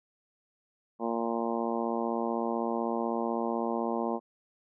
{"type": "harmonic tone", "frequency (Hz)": 115.9, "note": "A#2", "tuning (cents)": -10, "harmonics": [2, 3, 4, 5, 6, 7, 8, 9], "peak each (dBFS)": [-33, -35, -36, -37, -38, -38, -39, -40], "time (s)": [0.99, 4.2], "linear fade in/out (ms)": 50, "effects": []}